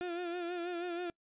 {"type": "tone with vibrato", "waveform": "35% pulse", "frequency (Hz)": 349.2, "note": "F4", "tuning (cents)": 0, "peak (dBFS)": -34, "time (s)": [0.01, 1.1], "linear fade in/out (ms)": 0, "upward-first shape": "sine", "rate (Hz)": 6.2, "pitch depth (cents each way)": 54, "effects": ["noise-tail reverb RT60 0.1 s tail -26 dB re dry", "resampled to 8000 Hz"]}